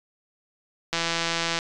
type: click train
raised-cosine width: 0.2 ms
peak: -8 dBFS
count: 111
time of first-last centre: 0.93-1.589 s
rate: 167 Hz
effects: resampled to 24000 Hz